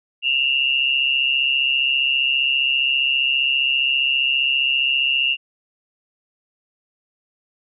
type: tone pair together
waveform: sine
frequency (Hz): 2711 / 2846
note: E7 / F7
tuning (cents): +48 / +32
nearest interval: minor second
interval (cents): 84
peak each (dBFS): -19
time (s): 0.22-5.37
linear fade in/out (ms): 50
effects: none